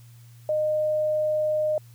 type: tone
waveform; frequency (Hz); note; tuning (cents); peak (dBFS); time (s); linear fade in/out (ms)
sine; 613; D#5; -26; -21; 0.49-1.78; 2
effects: added 118 Hz sine -46 dBFS peak until 1.94 s + white hiss -59 dBFS RMS until 1.94 s